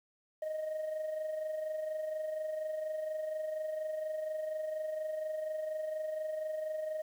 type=tone with amplitude modulation; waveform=sine; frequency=622.3 Hz; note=D#5; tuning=in tune; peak=-30 dBFS; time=0.42-7.02 s; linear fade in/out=5 ms; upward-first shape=sine; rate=24.2 Hz; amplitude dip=55%; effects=tanh soft clip ceiling -32 dBFS + 10-bit